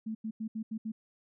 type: tone bursts at uneven times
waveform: sine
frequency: 220 Hz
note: A3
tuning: in tune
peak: -33 dBFS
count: 6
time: 0.06-0.15 / 0.24-0.31 / 0.4-0.48 / 0.55-0.63 / 0.71-0.78 / 0.85-0.92 s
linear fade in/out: 10 ms
effects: none